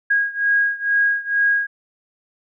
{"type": "beating tone pair", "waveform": "sine", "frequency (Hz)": [1639, 1641.2], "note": ["G#6", "G#6"], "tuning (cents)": [-23, -21], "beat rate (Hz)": 2.2, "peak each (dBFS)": [-18, -20], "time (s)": [0.1, 1.67], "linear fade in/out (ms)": 10, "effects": []}